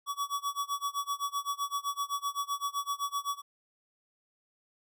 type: tone with tremolo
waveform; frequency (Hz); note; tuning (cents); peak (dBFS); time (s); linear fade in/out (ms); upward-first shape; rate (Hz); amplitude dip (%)
square; 1135; C#6; +41; -29; 0.06-3.42; 50; sine; 7.8; 95
effects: none